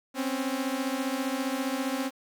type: beating tone pair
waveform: sawtooth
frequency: 258.5 / 273.5 Hz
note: C4 / C#4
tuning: -21 / -23 cents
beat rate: 15 Hz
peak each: -27 dBFS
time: 0.14-2.11 s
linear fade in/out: 50 ms
effects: 9-bit